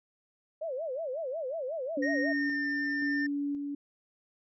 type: tone with vibrato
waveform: sine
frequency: 579 Hz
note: D5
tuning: 25 cents flat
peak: -32 dBFS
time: 0.61-2.33 s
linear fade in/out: 10 ms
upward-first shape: sine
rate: 5.5 Hz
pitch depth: 250 cents each way
type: tone with tremolo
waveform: sine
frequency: 285.6 Hz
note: D4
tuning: 48 cents flat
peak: -29 dBFS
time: 1.97-3.75 s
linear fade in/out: 5 ms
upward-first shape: square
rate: 0.95 Hz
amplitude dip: 35%
type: tone with pitch glide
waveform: triangle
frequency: 1861 to 1797.6 Hz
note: A#6 to A6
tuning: -3 to +37 cents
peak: -29 dBFS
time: 2.02-3.27 s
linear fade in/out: 10 ms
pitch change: -60 cents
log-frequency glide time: 2.17-2.61 s
effects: resampled to 16000 Hz